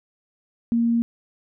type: tone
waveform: sine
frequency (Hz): 233.1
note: A#3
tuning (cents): 0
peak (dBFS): -17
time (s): 0.72-1.02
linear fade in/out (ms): 0
effects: none